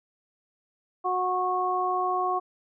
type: harmonic tone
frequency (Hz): 366.1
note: F#4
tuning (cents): -18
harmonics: 1 / 2 / 3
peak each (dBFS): -31 / -27 / -27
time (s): 1.04-2.4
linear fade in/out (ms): 20
effects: none